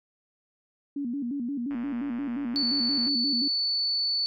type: tone with vibrato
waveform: sine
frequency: 260 Hz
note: C4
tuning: 11 cents flat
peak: -28 dBFS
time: 0.96-3.48 s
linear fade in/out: 5 ms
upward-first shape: square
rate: 5.7 Hz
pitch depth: 150 cents each way
type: click train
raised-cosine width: 0.5 ms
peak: -30 dBFS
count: 163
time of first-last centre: 1.71-3.083 s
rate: 118 Hz
type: tone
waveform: sine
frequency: 4475 Hz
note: C#8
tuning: 16 cents sharp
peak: -24 dBFS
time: 2.56-4.26 s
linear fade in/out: 0 ms
effects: none